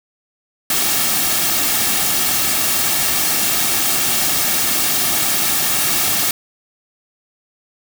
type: noise with comb filter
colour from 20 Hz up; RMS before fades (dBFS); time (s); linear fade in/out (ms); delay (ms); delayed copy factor
white; -17; 0.7-6.31; 2; 2; -0.5
effects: none